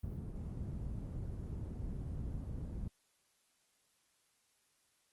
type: low-pass noise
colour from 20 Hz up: white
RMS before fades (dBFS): -42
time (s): 0.03-2.88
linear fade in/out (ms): 5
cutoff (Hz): 120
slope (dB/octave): 12
effects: white hiss -75 dBFS RMS until 5.12 s + Opus 32 kbps